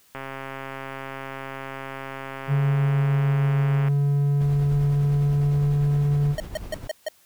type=click train; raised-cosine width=0.5 ms; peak=-19 dBFS; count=505; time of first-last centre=0.15-3.883 s; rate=135 Hz
type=tone with pitch glide; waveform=triangle; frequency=141.6 to 144.41 Hz; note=C#3 to D3; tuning=+37 to -29 cents; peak=-16 dBFS; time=2.47-6.36 s; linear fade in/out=50 ms; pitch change=+34 cents; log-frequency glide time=3.57-6.08 s
type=noise with tremolo; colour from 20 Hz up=brown; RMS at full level=-33 dBFS; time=4.4-6.88 s; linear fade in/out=10 ms; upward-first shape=triangle; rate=9.9 Hz; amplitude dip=50%
type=tone bursts; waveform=square; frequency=622.3 Hz; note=D#5; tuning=in tune; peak=-25 dBFS; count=5; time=6.38-7.085 s; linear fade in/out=2 ms; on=21 ms; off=150 ms
effects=white hiss -58 dBFS RMS until 7.25 s